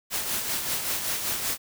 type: noise with tremolo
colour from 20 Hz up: white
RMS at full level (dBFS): -27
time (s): 0.1-1.58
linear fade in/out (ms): 50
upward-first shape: sine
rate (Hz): 5.2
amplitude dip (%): 45
effects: none